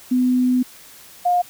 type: tone pair in turn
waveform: sine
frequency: 251.6 / 711.6 Hz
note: B3 / F5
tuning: +32 / +32 cents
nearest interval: octave + tritone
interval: 1800 cents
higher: second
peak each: -14 dBFS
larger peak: neither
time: 0.11-0.63 / 1.25-1.42 s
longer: first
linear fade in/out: 10 ms
effects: white hiss -44 dBFS RMS until 1.49 s